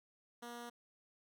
10% pulse tone, 238.5 Hz, A#3, 40 cents sharp, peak -38 dBFS, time 0.42-0.7 s, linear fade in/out 10 ms, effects none

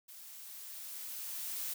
blue noise with level ramp, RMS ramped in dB -52 to -38 dBFS, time 0.08-1.74 s, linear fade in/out 10 ms, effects none

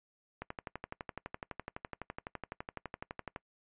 click train, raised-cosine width 0.5 ms, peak -24 dBFS, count 36, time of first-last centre 0.42-3.361 s, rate 11.9 Hz, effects noise-tail reverb RT60 0.1 s tail -23 dB re dry + resampled to 8000 Hz

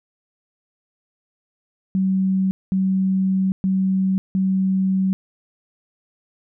sine tone bursts at uneven times, 190 Hz, F#3, 46 cents sharp, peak -16 dBFS, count 4, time 1.95-2.51 / 2.72-3.52 / 3.64-4.18 / 4.35-5.13 s, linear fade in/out 0 ms, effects none

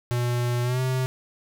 square tone with pitch glide, 121.4 to 129.36 Hz, B2 to C3, -29 to -19 cents, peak -23 dBFS, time 0.11-1.06 s, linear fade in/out 0 ms, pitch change +110 cents, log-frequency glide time 0.63-0.81 s, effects none

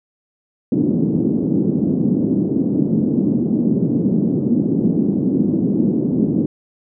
pink band-pass noise, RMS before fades -17 dBFS, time 0.72-6.46 s, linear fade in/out 2 ms, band 180 to 310 Hz, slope 24 dB/octave, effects none

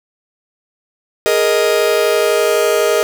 45% pulse chord, Ab suspended second, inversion none, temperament just, 415.3 / 467.2 / 623 Hz, Ab4 / Bb4 / Eb5, 0 / +4 / +2 cents, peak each -16 dBFS, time 1.26-3.03 s, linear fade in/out 0 ms, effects none

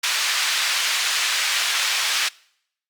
white band-pass noise, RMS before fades -22 dBFS, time 0.03-2.29 s, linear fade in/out 10 ms, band 1400 to 4500 Hz, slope 12 dB/octave, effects noise-tail reverb RT60 0.7 s tail -24 dB re dry + Opus 48 kbps

